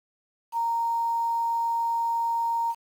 sine tone with quantisation, 927 Hz, A#5, 10 cents flat, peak -23 dBFS, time 0.52-2.75 s, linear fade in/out 50 ms, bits 8, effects AAC 64 kbps

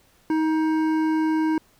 sine tone with hard clipping, 315.4 Hz, D#4, 24 cents sharp, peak -21 dBFS, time 0.3-1.58 s, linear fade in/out 2 ms, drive 11 dB, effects pink hiss -59 dBFS RMS until 1.79 s

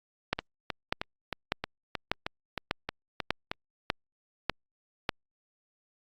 two click trains, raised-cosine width 0.3 ms, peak -15 / -9 dBFS, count 11 / 9, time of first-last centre 0.39-3.515 / 0.33-5.092 s, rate 3.2 / 1.68 Hz, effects Opus 48 kbps

